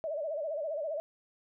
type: tone with vibrato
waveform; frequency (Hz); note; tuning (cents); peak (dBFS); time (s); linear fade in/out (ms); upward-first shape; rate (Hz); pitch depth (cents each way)
sine; 611; D#5; -32; -32; 0.04-1; 0; sine; 15; 130
effects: none